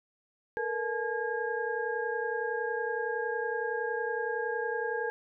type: tone cluster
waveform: sine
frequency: 446.7 / 477.5 / 858 / 1628 Hz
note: A4 / A#4 / A5 / G#6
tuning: +26 / +42 / -44 / -35 cents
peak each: -35 / -34 / -37 / -35 dBFS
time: 0.57-5.1 s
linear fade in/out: 0 ms
effects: none